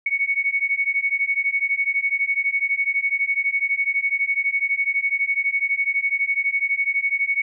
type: beating tone pair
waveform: sine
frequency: 2217 / 2229 Hz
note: C#7 / C#7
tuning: 0 / +9 cents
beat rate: 12 Hz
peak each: -22 dBFS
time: 0.06-7.42 s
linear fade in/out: 5 ms
effects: none

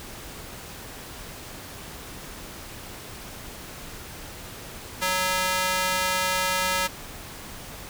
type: tone with high-pass filter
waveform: square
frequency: 185 Hz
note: F#3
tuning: in tune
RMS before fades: -25 dBFS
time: 5.01-6.88 s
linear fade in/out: 20 ms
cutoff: 1000 Hz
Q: 0.73
effects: pink hiss -40 dBFS RMS until 7.89 s

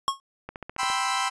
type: tone with exponential decay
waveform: square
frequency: 1091 Hz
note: C#6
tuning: 28 cents flat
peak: -18 dBFS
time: 0.08-0.2 s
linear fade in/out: 0 ms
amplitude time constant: 25 ms
type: click train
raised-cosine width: 0.5 ms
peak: -21 dBFS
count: 7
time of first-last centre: 0.49-0.901 s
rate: 14.6 Hz
type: chord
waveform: sawtooth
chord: C major seventh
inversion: second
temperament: equal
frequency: 784 / 987.8 / 1046.5 / 1318.5 Hz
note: G5 / B5 / C6 / E6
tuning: 0 / 0 / 0 / 0 cents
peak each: -26 dBFS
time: 0.78-1.3 s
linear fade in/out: 20 ms
effects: resampled to 22050 Hz

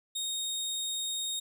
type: tone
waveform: 25% pulse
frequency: 3718 Hz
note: A#7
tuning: 5 cents flat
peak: -28 dBFS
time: 0.15-1.4 s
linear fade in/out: 10 ms
effects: none

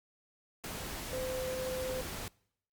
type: tone in noise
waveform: sine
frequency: 514 Hz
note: C5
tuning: 31 cents flat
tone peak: -35 dBFS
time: 1.13-2.01 s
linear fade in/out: 0 ms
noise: pink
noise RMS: -41 dBFS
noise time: 0.64-2.28 s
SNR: +3 dB
effects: noise-tail reverb RT60 0.7 s tail -25 dB re dry + Opus 48 kbps

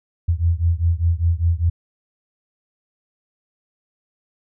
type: beating tone pair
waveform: sine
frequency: 82.41 / 87.41 Hz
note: E2 / F2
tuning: 0 / +2 cents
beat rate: 5 Hz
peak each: -18 / -19 dBFS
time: 0.28-1.7 s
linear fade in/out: 10 ms
effects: none

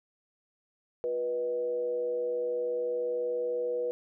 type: tone with frequency modulation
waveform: sine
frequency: 488.6 Hz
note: B4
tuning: 19 cents flat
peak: -28 dBFS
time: 1.04-3.91 s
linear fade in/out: 0 ms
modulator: 134 Hz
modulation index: 0.45
effects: none

